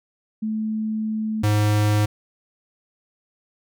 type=tone pair in turn; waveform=sine / square; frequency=217.5 / 105.11 Hz; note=A3 / G#2; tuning=-20 / +21 cents; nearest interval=octave + minor second; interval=1259 cents; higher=first; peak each=-22 / -17 dBFS; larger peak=second; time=0.42-1.43 / 1.43-2.06 s; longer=first; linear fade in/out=10 ms; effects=none